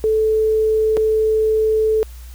sine tone with dropouts, 436.8 Hz, A4, 13 cents flat, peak -13 dBFS, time 0.04-2.03 s, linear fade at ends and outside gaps 0 ms, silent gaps 0.969-0.974 s, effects added 60 Hz sine -33 dBFS peak until 2.34 s + white hiss -47 dBFS RMS until 2.34 s

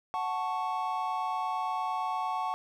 triangle chord, F# minor, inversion none, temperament equal, 740 / 880 / 1108.7 Hz, F#5 / A5 / C#6, 0 / 0 / 0 cents, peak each -32 dBFS, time 0.14-2.54 s, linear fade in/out 0 ms, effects none

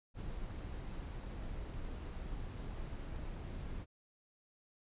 brown noise, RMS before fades -43 dBFS, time 0.14-3.86 s, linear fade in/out 50 ms, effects resampled to 8000 Hz

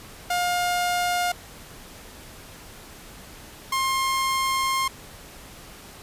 sawtooth tone pair in turn, 710 / 1063.8 Hz, F5 / C6, +28 / +28 cents, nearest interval perfect fifth, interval 700 cents, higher second, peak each -18 dBFS, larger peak neither, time 0.3-1.32 / 3.72-4.88 s, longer second, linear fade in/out 5 ms, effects pink hiss -44 dBFS RMS until 6.02 s + resampled to 32000 Hz

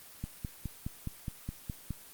click train, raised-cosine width 5 ms, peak -23 dBFS, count 9, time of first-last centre 0.24-1.907 s, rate 4.8 Hz, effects white hiss -52 dBFS RMS until 2.13 s + Opus 24 kbps

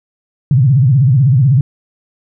sine tone with vibrato, 131.7 Hz, C3, 12 cents sharp, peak -6 dBFS, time 0.51-1.61 s, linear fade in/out 2 ms, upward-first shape sine, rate 16 Hz, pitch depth 220 cents each way, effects none

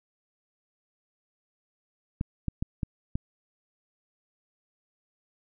clicks, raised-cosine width 5 ms, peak -16 dBFS, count 5, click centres 2.211 / 2.483 / 2.625 / 2.832 / 3.155 s, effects none

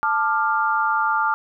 sine chord, D minor, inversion second, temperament equal with one note detuned, 880 / 1190.4 / 1396.9 Hz, A5 / D6 / F6, 0 / +23 / 0 cents, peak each -22 dBFS, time 0.03-1.34 s, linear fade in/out 0 ms, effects none

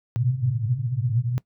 white band-pass noise, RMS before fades -24 dBFS, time 0.16-1.38 s, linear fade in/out 0 ms, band 110 to 130 Hz, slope 96 dB/octave, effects noise-tail reverb RT60 0.1 s tail -20 dB re dry

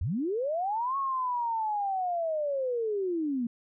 sine linear two-way sweep, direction up then down, 64.5 to 1108 to 226.7 Hz, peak -27 dBFS, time 0.01-3.47 s, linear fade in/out 5 ms, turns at 0.97 s, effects none

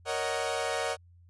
sawtooth chord, D# minor seventh, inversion second, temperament equal with one note detuned, 466.2 / 554.4 / 622.3 / 744.3 Hz, A#4 / C#5 / D#5 / F#5, 0 / 0 / 0 / +10 cents, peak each -31 dBFS, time 0.05-0.97 s, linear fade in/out 50 ms, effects added 87 Hz sine -54 dBFS peak until 1.29 s + resampled to 24000 Hz

